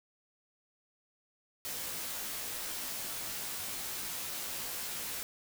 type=noise with comb filter; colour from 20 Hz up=white; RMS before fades=-39 dBFS; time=1.65-5.23 s; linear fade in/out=0 ms; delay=17 ms; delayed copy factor=-0.85; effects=none